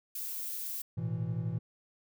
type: noise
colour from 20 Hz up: violet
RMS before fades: -38 dBFS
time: 0.15-0.82 s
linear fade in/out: 5 ms
type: chord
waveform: triangle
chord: A suspended second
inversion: none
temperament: equal with one note detuned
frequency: 110 / 121.91 / 164.81 Hz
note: A2 / B2 / E3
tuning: 0 / -22 / 0 cents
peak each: -34 dBFS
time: 0.97-1.59 s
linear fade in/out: 10 ms
effects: none